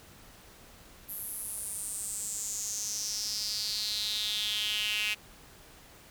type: tone with high-pass filter sweep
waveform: sawtooth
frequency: 210.9 Hz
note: G#3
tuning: 27 cents sharp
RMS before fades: -34 dBFS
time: 1.08-5.15 s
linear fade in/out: 20 ms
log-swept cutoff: 12000 to 2600 Hz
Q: 5.8
effects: pink hiss -54 dBFS RMS until 6.1 s